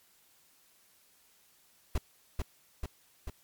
brown noise with echo, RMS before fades -27 dBFS, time 1.95-1.98 s, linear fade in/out 5 ms, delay 440 ms, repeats 3, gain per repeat -3 dB, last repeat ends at 3.3 s, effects white hiss -65 dBFS RMS until 3.43 s + MP3 96 kbps

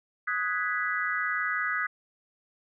sine chord, G# minor seventh, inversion second, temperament equal with one note detuned, 1254.6 / 1480 / 1661.2 / 1975.5 Hz, D#6 / F#6 / G#6 / B6, +14 / 0 / 0 / 0 cents, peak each -32 dBFS, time 0.27-1.87 s, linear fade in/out 10 ms, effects none

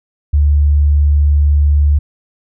sine tone, 73 Hz, D2, 10 cents flat, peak -7 dBFS, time 0.33-1.99 s, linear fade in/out 10 ms, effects none

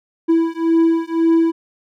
triangle beating tone pair, 328.6 / 330.5 Hz, E4 / E4, -5 / +5 cents, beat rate 1.9 Hz, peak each -14 dBFS, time 0.28-1.52 s, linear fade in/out 20 ms, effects none

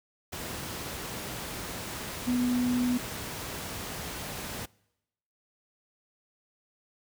sine tone in noise, 246.9 Hz, B3, in tune, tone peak -24 dBFS, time 2.27-2.98 s, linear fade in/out 10 ms, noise pink, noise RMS -37 dBFS, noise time 0.32-4.66 s, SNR +10 dB, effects noise-tail reverb RT60 0.9 s tail -25 dB re dry + high-pass 60 Hz 12 dB/octave

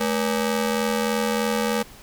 sawtooth ring-modulated tone, 349.2 Hz, F4, in tune, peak -14 dBFS, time 0-1.83 s, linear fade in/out 10 ms, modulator 133 Hz, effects pink hiss -46 dBFS RMS until 2.02 s

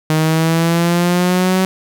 sawtooth exponential sweep, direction up, 155.56 to 188.7 Hz, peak -8 dBFS, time 0.1-1.65 s, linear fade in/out 0 ms, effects none

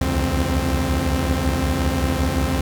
sawtooth tone cluster, 67.2 / 72.6 / 84.9 / 262.3 Hz, C2 / D2 / F2 / C4, +47 / -19 / -48 / +4 cents, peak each -20 dBFS, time 0.01-2.61 s, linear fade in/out 5 ms, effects none

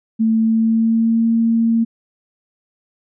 sine tone with pitch glide, 223 to 228.5 Hz, A3 to A#3, +23 to -34 cents, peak -12 dBFS, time 0.19-1.85 s, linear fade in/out 20 ms, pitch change +43 cents, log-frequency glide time 0.39-1.29 s, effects none

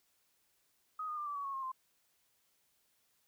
sine tone with pitch steps, 1257 / 1224 / 1191.9 / 1160.7 / 1130.3 / 1100.6 / 1071.8 / 1043.7 Hz, D#6 / D#6 / D6 / D6 / C#6 / C#6 / C6 / C6, +17 / -29 / +25 / -21 / +33 / -13 / +41 / -5 cents, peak -37 dBFS, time 0.99-1.718 s, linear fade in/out 5 ms, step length 91 ms, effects white hiss -75 dBFS RMS until 3.27 s

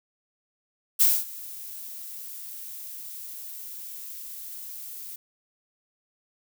violet noise with ADSR envelope, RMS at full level -17 dBFS, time 0.99-5.16 s, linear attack 22 ms, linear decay 230 ms, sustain -22 dB, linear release 5 ms, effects none

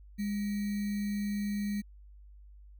sine tone with sample-and-hold, 204.5 Hz, G#3, 26 cents flat, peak -30 dBFS, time 0.18-1.82 s, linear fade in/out 20 ms, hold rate 2100 Hz, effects added 50 Hz sine -50 dBFS peak until 2.79 s

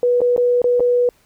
sine tone with dropouts, 488.7 Hz, B4, 18 cents flat, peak -12 dBFS, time 0.03-1.09 s, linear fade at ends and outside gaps 1 ms, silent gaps 0.206-0.216 / 0.364-0.378 / 0.618-0.642 / 0.797-0.804 s, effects pink hiss -57 dBFS RMS until 1.25 s

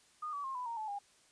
sine tone with pitch steps, 1226 / 1143.9 / 1067.3 / 995.8 / 929.1 / 866.9 / 808.9 Hz, D#6 / D6 / C6 / B5 / A#5 / A5 / G#5, -26 / -46 / +34 / +14 / -6 / -26 / -46 cents, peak -37 dBFS, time 0.22-0.99 s, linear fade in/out 10 ms, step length 110 ms, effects white hiss -66 dBFS RMS until 1.31 s + resampled to 22050 Hz

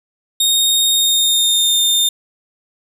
sawtooth tone with pitch glide, 3708 to 3625 Hz, A#7 to A#7, -10 to -49 cents, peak -9 dBFS, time 0.4-2.09 s, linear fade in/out 5 ms, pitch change -39 cents, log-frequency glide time 0.91-1.82 s, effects none

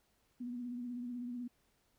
sine tone with vibrato, 243.9 Hz, B3, 21 cents flat, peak -39 dBFS, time 0.4-1.48 s, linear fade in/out 10 ms, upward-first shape triangle, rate 16 Hz, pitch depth 50 cents each way, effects pink hiss -75 dBFS RMS until 1.98 s

